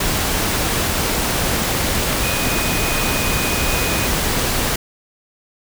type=tone in noise; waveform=sine; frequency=2489 Hz; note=D#7; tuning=in tune; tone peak=-26 dBFS; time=2.23-4.07 s; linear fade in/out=5 ms; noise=pink; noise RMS=-19 dBFS; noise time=0-4.76 s; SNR=-10 dB; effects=none